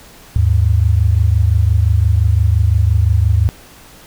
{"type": "tone pair together", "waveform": "sine", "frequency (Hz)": [77.3, 103.09], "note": ["D#2", "G#2"], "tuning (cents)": [-11, -12], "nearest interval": "perfect fourth", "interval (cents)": 499, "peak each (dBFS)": -12, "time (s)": [0.36, 3.49], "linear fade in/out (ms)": 0, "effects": ["pink hiss -41 dBFS RMS until 4.06 s"]}